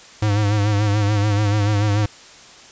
square tone with vibrato, 103.83 Hz, G#2, in tune, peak -16 dBFS, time 0.22-2.06 s, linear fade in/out 5 ms, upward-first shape sine, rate 6.9 Hz, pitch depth 57 cents each way, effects white hiss -43 dBFS RMS until 2.71 s + resampled to 16000 Hz

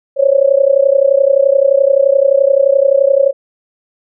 sine tone with amplitude modulation, 550 Hz, C#5, 14 cents flat, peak -3 dBFS, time 0.16-3.33 s, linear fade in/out 50 ms, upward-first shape sine, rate 31.6 Hz, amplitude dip 90%, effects none

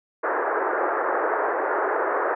pink band-pass noise, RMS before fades -24 dBFS, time 0.23-2.35 s, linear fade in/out 10 ms, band 360 to 1700 Hz, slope 48 dB/octave, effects none

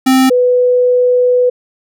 square / sine tone pair in turn, 261.6 / 496.1 Hz, C4 / B4, 0 / +8 cents, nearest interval major seventh, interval 1108 cents, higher second, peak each -7 dBFS, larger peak neither, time 0.06-0.3 / 0.3-1.5 s, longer second, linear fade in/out 10 ms, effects none

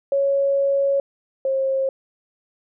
sine tone pair in turn, 554.4 / 535.4 Hz, C#5 / C5, 0 / +40 cents, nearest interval minor second, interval 60 cents, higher first, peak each -16 / -18 dBFS, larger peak first, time 0.12-1 / 1.45-1.89 s, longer first, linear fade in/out 2 ms, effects none

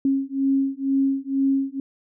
sine beating tone pair, 270.7 / 272.8 Hz, C#4 / C#4, -41 / -28 cents, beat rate 2.1 Hz, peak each -22 dBFS, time 0.05-1.8 s, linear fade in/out 2 ms, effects none

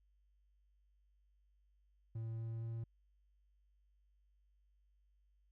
triangle tone with pitch steps, 113 / 113.72 / 114.45 Hz, A2 / A#2 / A#2, +47 / -42 / -31 cents, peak -38 dBFS, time 2.15-2.84 s, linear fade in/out 5 ms, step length 230 ms, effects added 50 Hz sine -70 dBFS peak until 5.51 s

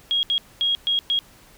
sine tone bursts at uneven times, 3282 Hz, G#7, 21 cents flat, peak -18 dBFS, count 5, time 0.11-0.23 / 0.3-0.38 / 0.61-0.75 / 0.87-0.99 / 1.1-1.19 s, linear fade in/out 0 ms, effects pink hiss -51 dBFS RMS until 1.57 s

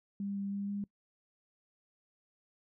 sine tone with pitch steps, 199.8 / 198.6 / 200.1 / 202.2 Hz, G3 / G3 / G3 / G#3, +33 / +23 / +36 / -46 cents, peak -34 dBFS, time 0.2-0.84 s, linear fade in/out 2 ms, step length 160 ms, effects noise-tail reverb RT60 0.1 s tail -23 dB re dry

